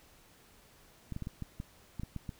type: clicks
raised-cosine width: 5 ms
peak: -26 dBFS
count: 10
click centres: 1.123 / 1.164 / 1.223 / 1.271 / 1.423 / 1.601 / 1.997 / 2.034 / 2.163 / 2.292 s
effects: pink hiss -61 dBFS RMS until 2.39 s